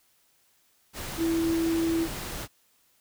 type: tone in noise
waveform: sine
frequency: 329.6 Hz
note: E4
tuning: in tune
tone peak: -23 dBFS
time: 1.17-2.08 s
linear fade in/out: 50 ms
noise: pink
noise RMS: -36 dBFS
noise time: 0.93-2.48 s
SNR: +10 dB
effects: white hiss -66 dBFS RMS until 3 s